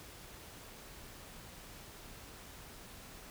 silence, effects pink hiss -52 dBFS RMS until 3.3 s

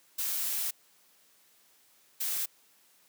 blue noise bursts at uneven times, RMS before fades -32 dBFS, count 2, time 0.18-0.71 / 2.2-2.46 s, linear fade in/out 10 ms, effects white hiss -64 dBFS RMS until 3.08 s + high-pass 150 Hz 12 dB/octave

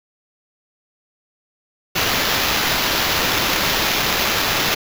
blue noise with sample-and-hold, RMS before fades -19 dBFS, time 1.95-4.75 s, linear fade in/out 10 ms, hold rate 8820 Hz, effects none

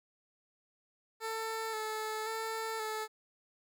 15% pulse tone with vibrato, 440 Hz, A4, in tune, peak -29 dBFS, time 1.2-3.08 s, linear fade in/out 50 ms, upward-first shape square, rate 0.94 Hz, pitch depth 22 cents each way, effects none

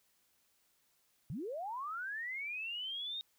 sine linear sweep, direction up, 113.2 to 3738 Hz, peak -38 dBFS, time 1.3-3.21 s, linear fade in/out 0 ms, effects white hiss -74 dBFS RMS until 3.38 s

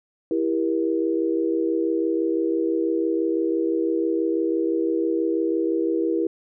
sine chord, E diminished, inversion none, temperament just, 329.6 / 395.6 / 474.7 Hz, E4 / G4 / Bb4, 0 / +16 / +31 cents, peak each -22 / -26 / -26 dBFS, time 0.31-6.27 s, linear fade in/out 2 ms, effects none

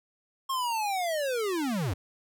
square linear sweep, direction down, 1083 to 77.7 Hz, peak -28 dBFS, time 0.49-1.94 s, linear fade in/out 10 ms, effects none

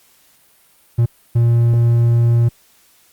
triangle tone bursts at uneven times, 117.7 Hz, A#2, 17 cents sharp, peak -8 dBFS, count 2, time 0.98-1.06 / 1.35-2.49 s, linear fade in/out 10 ms, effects white hiss -53 dBFS RMS until 3.12 s + Opus 48 kbps

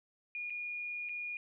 sine tone with dropouts, 2436 Hz, D#7, 37 cents flat, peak -37 dBFS, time 0.35-1.37 s, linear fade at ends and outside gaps 1 ms, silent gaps 0.499-0.504 / 1.089-1.093 s, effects none

